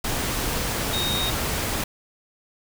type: tone in noise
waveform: sine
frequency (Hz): 3729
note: A#7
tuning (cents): 0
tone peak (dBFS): -25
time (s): 0.93-1.3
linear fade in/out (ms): 5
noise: pink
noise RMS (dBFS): -26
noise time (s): 0.04-1.84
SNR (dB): -2
effects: none